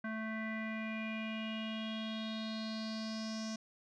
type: tone with low-pass filter sweep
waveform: square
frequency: 220 Hz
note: A3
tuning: in tune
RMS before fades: -40 dBFS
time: 0.04-3.56 s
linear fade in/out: 5 ms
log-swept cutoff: 1700 to 5800 Hz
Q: 5.8
effects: none